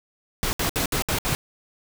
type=noise bursts; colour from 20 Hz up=pink; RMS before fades=-24 dBFS; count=6; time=0.43-1.35 s; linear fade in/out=0 ms; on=100 ms; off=64 ms; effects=none